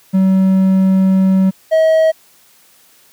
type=tone pair in turn; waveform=triangle; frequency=190 / 639.1 Hz; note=F#3 / D#5; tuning=+46 / +46 cents; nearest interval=octave + major sixth; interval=2100 cents; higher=second; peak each=-6 dBFS; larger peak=neither; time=0.13-1.51 / 1.71-2.12 s; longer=first; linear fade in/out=20 ms; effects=white hiss -49 dBFS RMS until 3.12 s + high-pass 100 Hz 12 dB/octave